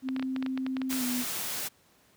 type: tone with pitch glide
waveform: sine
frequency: 261.6 to 248.3 Hz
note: C4 to B3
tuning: 0 to +9 cents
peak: -29 dBFS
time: 0.02-1.25 s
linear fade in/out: 50 ms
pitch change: -91 cents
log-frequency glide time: 0.97-1.04 s
type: clicks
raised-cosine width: 0.3 ms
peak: -21 dBFS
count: 12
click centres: 0.088 / 0.164 / 0.196 / 0.226 / 0.363 / 0.426 / 0.463 / 0.576 / 0.665 / 0.768 / 0.817 / 0.928 s
type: noise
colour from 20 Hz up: white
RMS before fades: -34 dBFS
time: 0.89-1.69 s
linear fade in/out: 20 ms
effects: pink hiss -63 dBFS RMS until 2.16 s + high-pass 100 Hz 12 dB/octave